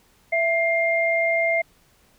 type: tone pair together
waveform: sine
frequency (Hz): 664.9 / 2111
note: E5 / C7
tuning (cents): +15 / +15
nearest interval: octave + minor sixth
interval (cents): 2000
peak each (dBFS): -21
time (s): 0.32-1.62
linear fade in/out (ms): 10
effects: pink hiss -59 dBFS RMS until 2.18 s